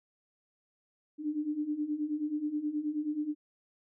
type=beating tone pair; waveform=sine; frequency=293.7 / 303.1 Hz; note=D4 / D#4; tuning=0 / -45 cents; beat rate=9.4 Hz; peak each=-36 / -32 dBFS; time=1.18-3.35 s; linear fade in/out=50 ms; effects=none